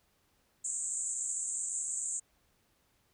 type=band-pass noise; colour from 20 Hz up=white; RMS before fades=-36 dBFS; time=0.64-2.2 s; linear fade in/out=10 ms; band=7000 to 8300 Hz; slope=96 dB/octave; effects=pink hiss -72 dBFS RMS until 3.13 s